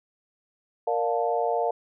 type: chord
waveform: sine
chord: Bb major seventh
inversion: none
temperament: equal with one note detuned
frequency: 466.2 / 587.3 / 704.9 / 880 Hz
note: Bb4 / D5 / F5 / A5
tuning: 0 / 0 / +16 / 0 cents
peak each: -27 / -30 / -26 / -31 dBFS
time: 0.87-1.71 s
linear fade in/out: 5 ms
effects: none